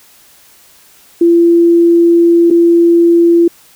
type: tone with dropouts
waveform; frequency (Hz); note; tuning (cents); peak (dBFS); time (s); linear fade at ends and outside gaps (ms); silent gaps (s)
sine; 340; F4; -46; -4; 1.21-3.48; 5; 2.503-2.509
effects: white hiss -44 dBFS RMS until 3.75 s

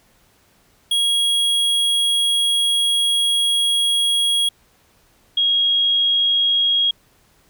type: tone pair in turn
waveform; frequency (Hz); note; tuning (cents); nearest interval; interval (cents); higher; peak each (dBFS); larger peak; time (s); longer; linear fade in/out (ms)
square / sine; 3300 / 3283; G#7 / G#7; -12 / -21; unison; 9; first; -16 / -14; second; 0.91-4.49 / 5.37-6.91; first; 5
effects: pink hiss -57 dBFS RMS until 7.49 s

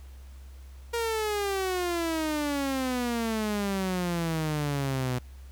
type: exponential sweep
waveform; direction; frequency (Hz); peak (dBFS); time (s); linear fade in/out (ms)
sawtooth; down; 472.8 to 123.47; -23; 0.93-5.19; 10
effects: added 66 Hz sine -43 dBFS peak until 5.51 s + pink hiss -59 dBFS RMS until 5.51 s

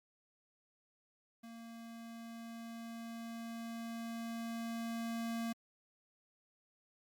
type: tone with level ramp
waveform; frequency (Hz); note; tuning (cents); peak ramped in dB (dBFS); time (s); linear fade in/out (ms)
square; 230; A#3; -23; -50 to -37; 1.43-5.53; 10
effects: Opus 48 kbps

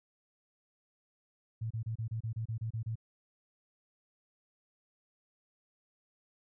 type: tone bursts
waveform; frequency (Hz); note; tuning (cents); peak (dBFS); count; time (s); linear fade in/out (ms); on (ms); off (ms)
sine; 112.2; A2; +34; -33; 11; 1.61-2.956; 10; 96; 29
effects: none

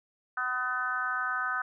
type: harmonic tone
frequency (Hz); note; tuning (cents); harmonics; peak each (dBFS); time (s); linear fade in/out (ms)
252; B3; +35; 3 / 4 / 5 / 6 / 7; -40 / -41 / -32 / -31 / -42; 0.37-1.62; 5
effects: none

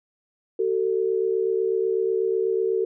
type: tone pair together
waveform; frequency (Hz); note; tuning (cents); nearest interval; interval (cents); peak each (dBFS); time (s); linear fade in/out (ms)
sine; 379.4 / 447.5; F#4 / A4; +43 / +29; minor third; 286; -23; 0.59-2.85; 5
effects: none

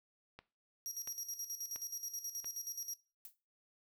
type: click train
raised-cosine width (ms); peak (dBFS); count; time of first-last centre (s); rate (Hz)
0.3; -34; 4; 0.39-2.445; 1.46
type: tone with tremolo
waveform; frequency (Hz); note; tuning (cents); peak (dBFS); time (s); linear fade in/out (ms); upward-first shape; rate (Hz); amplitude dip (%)
30% pulse; 5690; F8; +31; -36; 0.86-2.94; 0; square; 9.4; 70
type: noise with exponential decay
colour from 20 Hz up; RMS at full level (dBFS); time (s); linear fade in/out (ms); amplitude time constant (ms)
violet; -46; 3.25-3.36; 1; 22
effects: noise-tail reverb RT60 0.3 s tail -17 dB re dry

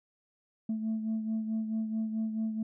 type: beating tone pair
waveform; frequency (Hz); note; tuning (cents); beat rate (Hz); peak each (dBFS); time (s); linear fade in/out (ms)
sine; 220 / 224.6; A3 / A3; 0 / +36; 4.6; -29 / -37; 0.69-2.63; 5
effects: tanh soft clip ceiling -26 dBFS

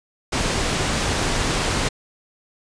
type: low-pass noise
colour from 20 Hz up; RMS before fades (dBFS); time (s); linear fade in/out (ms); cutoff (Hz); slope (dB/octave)
pink; -22; 0.32-1.89; 10; 8700; 12
effects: resampled to 22050 Hz

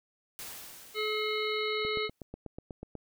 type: noise with exponential decay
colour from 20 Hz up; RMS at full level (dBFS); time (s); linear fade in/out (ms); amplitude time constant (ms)
white; -41; 0.39-2.23; 0; 400
type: harmonic tone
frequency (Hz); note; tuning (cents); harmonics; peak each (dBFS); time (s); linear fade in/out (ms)
428.4; A4; -46; 1 / 3 / 5 / 7 / 9 / 10; -32 / -38 / -35 / -41 / -39 / -41; 0.94-2.1; 50
type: click train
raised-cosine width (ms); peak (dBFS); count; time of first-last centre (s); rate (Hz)
2; -27; 10; 1.85-2.953; 8.16
effects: none

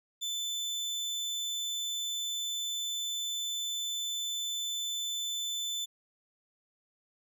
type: tone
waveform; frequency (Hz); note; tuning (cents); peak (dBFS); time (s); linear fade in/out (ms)
30% pulse; 3520; A7; 0; -30; 0.21-5.86; 20
effects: none

